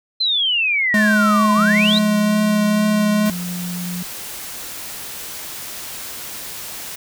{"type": "exponential two-way sweep", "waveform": "sine", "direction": "down then up", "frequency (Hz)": [4153, 1004, 4153], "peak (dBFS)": -15, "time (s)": [0.2, 1.99], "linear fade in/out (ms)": 10, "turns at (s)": 1.53}
{"type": "tone with vibrato", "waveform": "square", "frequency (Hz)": 211.3, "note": "G#3", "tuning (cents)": 30, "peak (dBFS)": -15, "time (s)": [0.94, 3.3], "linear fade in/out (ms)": 2, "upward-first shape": "triangle", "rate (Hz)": 2.2, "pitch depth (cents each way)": 11}
{"type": "tone", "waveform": "sine", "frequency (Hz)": 177.4, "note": "F3", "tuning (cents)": 27, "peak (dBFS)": -24, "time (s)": [1.57, 4.03], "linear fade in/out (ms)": 5}
{"type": "noise", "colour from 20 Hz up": "white", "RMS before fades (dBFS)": -31, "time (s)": [3.25, 6.96], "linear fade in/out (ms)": 10}
{"effects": []}